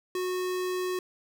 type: tone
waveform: square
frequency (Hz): 366.2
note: F#4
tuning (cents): -18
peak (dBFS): -29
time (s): 0.15-0.99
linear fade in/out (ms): 2
effects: none